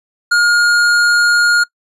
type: tone with hard clipping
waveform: sine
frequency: 1424 Hz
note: F6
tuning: 33 cents sharp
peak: -10 dBFS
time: 0.31-1.64 s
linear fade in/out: 10 ms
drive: 11 dB
effects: noise-tail reverb RT60 0.1 s tail -24 dB re dry + resampled to 32000 Hz